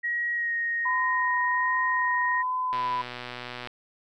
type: tone with pitch glide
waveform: sine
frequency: 1900 to 1867.4 Hz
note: A#6 to A#6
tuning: +33 to +3 cents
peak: -25 dBFS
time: 0.03-2.43 s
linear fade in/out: 20 ms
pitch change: -30 cents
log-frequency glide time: 0.34-0.53 s
type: tone with vibrato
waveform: sine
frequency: 1005 Hz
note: B5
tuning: 30 cents sharp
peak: -25 dBFS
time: 0.85-3.02 s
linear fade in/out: 10 ms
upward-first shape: sine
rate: 1.3 Hz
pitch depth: 17 cents each way
type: click train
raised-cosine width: 0.3 ms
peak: -20 dBFS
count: 117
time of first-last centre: 2.73-3.673 s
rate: 123 Hz
effects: none